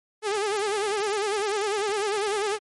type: tone with vibrato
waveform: sawtooth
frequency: 413.6 Hz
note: G#4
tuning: 7 cents flat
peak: -20 dBFS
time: 0.22-2.59 s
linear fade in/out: 50 ms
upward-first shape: sine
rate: 10 Hz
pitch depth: 98 cents each way
effects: MP3 48 kbps